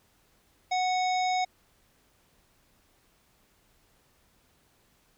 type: harmonic tone with a mistuned harmonic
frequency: 737 Hz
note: F#5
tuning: 7 cents flat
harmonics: 1 / 3 / 5 / 7 / 9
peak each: -25 / -34 / -38 / -41 / -43 dBFS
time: 0.71-1.45 s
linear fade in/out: 10 ms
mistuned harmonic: 5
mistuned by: +31 cents
effects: pink hiss -66 dBFS RMS until 5.17 s